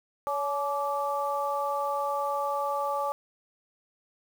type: tone cluster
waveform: sine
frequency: 564 / 854 / 1165 Hz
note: C#5 / G#5 / D6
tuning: +30 / +48 / -14 cents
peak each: -31 dBFS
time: 0.27-3.12 s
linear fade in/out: 0 ms
effects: 8-bit